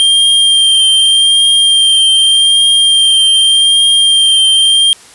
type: tone with vibrato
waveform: square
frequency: 3182 Hz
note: G7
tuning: 25 cents sharp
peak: -6 dBFS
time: 0-4.93 s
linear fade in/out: 0 ms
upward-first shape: triangle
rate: 0.84 Hz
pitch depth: 20 cents each way
effects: white hiss -38 dBFS RMS until 5.14 s + resampled to 24000 Hz